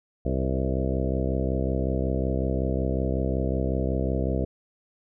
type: harmonic tone with a mistuned harmonic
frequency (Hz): 65.41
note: C2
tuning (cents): 0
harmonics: 1 / 2 / 3 / 4 / 5 / 6 / 7 / 8 / 9 / 10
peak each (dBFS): -27 / -30 / -32 / -33 / -34 / -35 / -35 / -36 / -37 / -37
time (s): 0.25-4.45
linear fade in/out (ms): 5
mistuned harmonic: 7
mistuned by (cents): +30
effects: none